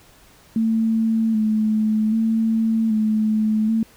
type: tone with vibrato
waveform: sine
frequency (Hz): 220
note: A3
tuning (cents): 0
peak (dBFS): -16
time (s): 0.56-3.83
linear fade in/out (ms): 2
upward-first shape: square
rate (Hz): 0.64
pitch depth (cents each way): 30
effects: pink hiss -51 dBFS RMS until 3.96 s

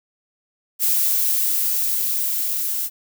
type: noise with level ramp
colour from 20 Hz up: violet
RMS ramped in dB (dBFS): -18 to -24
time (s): 0.79-2.9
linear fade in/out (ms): 50
effects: none

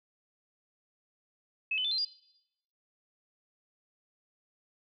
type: tone with pitch steps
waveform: sine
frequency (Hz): 2586 / 3022 / 3533 / 4129 / 4826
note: E7 / F#7 / A7 / C8 / D8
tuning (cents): -34 / +36 / +6 / -24 / +46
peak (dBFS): -28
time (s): 1.71-2.05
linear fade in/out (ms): 5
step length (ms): 68
effects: noise-tail reverb RT60 0.8 s tail -19 dB re dry

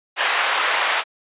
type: band-pass noise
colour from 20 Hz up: white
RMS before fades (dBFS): -20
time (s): 0.16-1.04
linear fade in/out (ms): 50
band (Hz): 720 to 2300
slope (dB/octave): 12
effects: high-pass 400 Hz 12 dB/octave + resampled to 8000 Hz

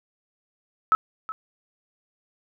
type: tone with echo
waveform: sine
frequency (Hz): 1299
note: E6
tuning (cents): -26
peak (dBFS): -14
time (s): 0.92-0.95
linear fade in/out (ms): 0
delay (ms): 370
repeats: 1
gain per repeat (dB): -15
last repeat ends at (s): 1.32
effects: none

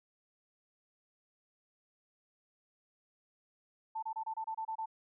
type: tone bursts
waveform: sine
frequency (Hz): 886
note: A5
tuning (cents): +12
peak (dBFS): -35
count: 9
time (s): 3.95-4.859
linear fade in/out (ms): 10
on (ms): 77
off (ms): 27
effects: none

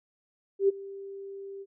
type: tone with ADSR envelope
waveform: sine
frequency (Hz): 393.6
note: G4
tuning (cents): +7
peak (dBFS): -17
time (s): 0.59-1.66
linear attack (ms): 97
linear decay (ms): 19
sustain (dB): -21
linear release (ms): 44
effects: none

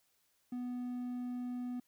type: tone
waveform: triangle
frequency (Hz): 246.9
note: B3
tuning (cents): 0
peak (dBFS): -35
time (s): 0.52-1.8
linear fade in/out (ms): 5
effects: white hiss -75 dBFS RMS until 1.87 s

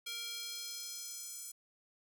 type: tone with high-pass filter sweep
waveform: square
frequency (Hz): 466.2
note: A#4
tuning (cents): 0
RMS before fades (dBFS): -44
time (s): 0.06-1.52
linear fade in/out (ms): 10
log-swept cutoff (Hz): 3000 to 8000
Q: 1.7
effects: none

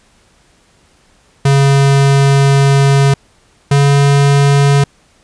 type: tone pair in turn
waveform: square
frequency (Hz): 138.59 / 140.93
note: C#3 / C#3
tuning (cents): 0 / +29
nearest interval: unison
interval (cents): 29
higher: second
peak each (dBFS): -7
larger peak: neither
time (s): 1.45-3.14 / 3.71-4.84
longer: first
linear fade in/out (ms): 5
effects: pink hiss -51 dBFS RMS until 5.23 s + resampled to 22050 Hz

